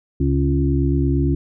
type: harmonic tone with a mistuned harmonic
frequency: 69.3 Hz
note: C#2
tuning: in tune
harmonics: 1 / 2 / 4 / 5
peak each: -19 / -20 / -21 / -24 dBFS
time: 0.2-1.35 s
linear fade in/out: 5 ms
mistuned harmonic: 1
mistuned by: +33 cents
effects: none